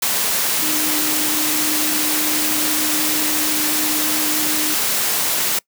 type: tone in noise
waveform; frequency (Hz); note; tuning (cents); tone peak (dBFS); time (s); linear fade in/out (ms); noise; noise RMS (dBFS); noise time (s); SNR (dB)
sine; 304.9; D#4; -35; -25; 0.62-4.74; 5; white; -19; 0.02-5.59; -9
effects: noise-tail reverb RT60 0.1 s tail -24 dB re dry + high-pass 150 Hz 12 dB/octave